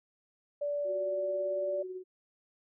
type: tone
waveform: sine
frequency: 580 Hz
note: D5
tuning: 22 cents flat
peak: -30 dBFS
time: 0.61-1.83 s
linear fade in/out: 10 ms
type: tone with tremolo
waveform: sine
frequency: 370 Hz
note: F#4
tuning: in tune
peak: -36 dBFS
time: 0.84-2.04 s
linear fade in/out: 50 ms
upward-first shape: sine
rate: 18 Hz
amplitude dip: 45%
effects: none